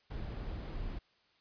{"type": "noise", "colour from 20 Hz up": "brown", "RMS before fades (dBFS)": -40, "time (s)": [0.1, 0.99], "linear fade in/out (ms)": 10, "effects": ["white hiss -70 dBFS RMS until 1.4 s", "resampled to 11025 Hz"]}